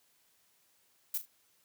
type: noise with echo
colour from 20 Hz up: violet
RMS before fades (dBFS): -33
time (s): 1.14-1.18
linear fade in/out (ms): 5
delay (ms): 38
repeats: 2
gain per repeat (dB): -11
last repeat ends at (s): 1.256
effects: white hiss -70 dBFS RMS until 1.64 s + high-pass 80 Hz 12 dB/octave